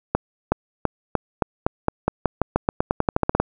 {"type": "accelerating click train", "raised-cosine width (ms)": 1, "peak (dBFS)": -3, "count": 21, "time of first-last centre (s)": [0.15, 3.4], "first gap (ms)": 370, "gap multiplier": 0.9, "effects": []}